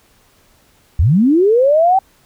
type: linear sweep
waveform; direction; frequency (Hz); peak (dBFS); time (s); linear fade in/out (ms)
sine; up; 61.8 to 784; -8; 0.99-1.99; 5
effects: pink hiss -53 dBFS RMS until 2.25 s